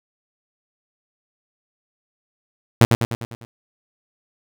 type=tone with echo; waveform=sawtooth; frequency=116.54 Hz; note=A#2; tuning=in tune; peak=-4 dBFS; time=2.81-2.85 s; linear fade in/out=0 ms; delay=100 ms; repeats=6; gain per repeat=-5 dB; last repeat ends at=3.45 s; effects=none